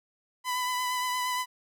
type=tone with vibrato; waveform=sawtooth; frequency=1000 Hz; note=B5; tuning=21 cents sharp; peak=-24 dBFS; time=0.44-1.46 s; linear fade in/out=50 ms; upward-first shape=triangle; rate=8.6 Hz; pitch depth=23 cents each way; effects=none